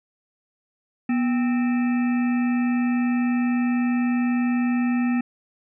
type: harmonic tone with a mistuned harmonic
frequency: 261.6 Hz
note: C4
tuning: in tune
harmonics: 1 / 3 / 5 / 7 / 9 / 10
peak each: -19 / -35 / -39 / -36 / -41 / -39 dBFS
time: 1.09-5.21 s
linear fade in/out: 5 ms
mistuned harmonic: 1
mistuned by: -120 cents
effects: none